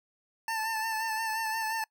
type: tone with vibrato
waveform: 25% pulse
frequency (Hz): 887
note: A5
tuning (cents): +14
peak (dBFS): -26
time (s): 0.48-1.84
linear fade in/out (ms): 2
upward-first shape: sine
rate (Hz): 5.7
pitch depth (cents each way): 34
effects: noise-tail reverb RT60 0.1 s tail -25 dB re dry